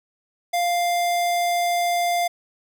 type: tone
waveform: square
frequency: 698.5 Hz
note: F5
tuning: in tune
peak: -20 dBFS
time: 0.53-2.28 s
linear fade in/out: 10 ms
effects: none